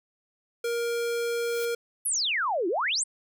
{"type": "tone", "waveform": "square", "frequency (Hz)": 470, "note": "A#4", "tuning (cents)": 14, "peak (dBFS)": -27, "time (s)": [0.64, 1.75], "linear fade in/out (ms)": 5}
{"type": "noise with exponential growth", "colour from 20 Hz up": "blue", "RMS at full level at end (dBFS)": -37, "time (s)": [1.25, 1.65], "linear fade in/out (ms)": 1, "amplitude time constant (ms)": 85}
{"type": "exponential two-way sweep", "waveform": "sine", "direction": "down then up", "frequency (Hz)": [11870, 322.8, 9420], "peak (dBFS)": -24, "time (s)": [2.05, 3.04], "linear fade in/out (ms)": 10, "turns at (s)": 2.68}
{"effects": []}